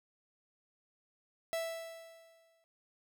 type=tone with exponential decay; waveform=45% pulse; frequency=659.3 Hz; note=E5; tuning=in tune; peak=-32 dBFS; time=1.53-2.64 s; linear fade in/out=0 ms; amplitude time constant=240 ms; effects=none